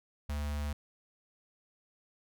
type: tone with notch filter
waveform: square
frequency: 73.42 Hz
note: D2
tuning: in tune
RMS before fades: -35 dBFS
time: 0.29-0.73 s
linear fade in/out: 5 ms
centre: 350 Hz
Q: 1.4
effects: none